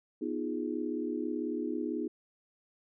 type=chord; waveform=sine; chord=F half-diminished seventh; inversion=second; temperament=equal; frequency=246.9 / 311.1 / 349.2 / 415.3 Hz; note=Cb4 / Eb4 / F4 / Ab4; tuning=0 / 0 / 0 / 0 cents; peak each=-37 / -35 / -38 / -39 dBFS; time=0.21-2.08 s; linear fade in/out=10 ms; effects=none